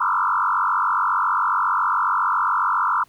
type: tone with frequency modulation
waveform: sine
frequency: 1180 Hz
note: D6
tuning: 8 cents sharp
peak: -17 dBFS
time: 0-3.04 s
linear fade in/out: 10 ms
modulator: 47.3 Hz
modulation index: 4.9
effects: pink hiss -57 dBFS RMS until 3.08 s